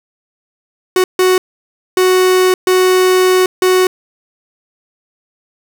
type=tone bursts at uneven times; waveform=45% pulse; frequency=370 Hz; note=F#4; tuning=in tune; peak=-8 dBFS; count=5; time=0.96-1.04 / 1.19-1.38 / 1.97-2.54 / 2.67-3.46 / 3.62-3.87 s; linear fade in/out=2 ms; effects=none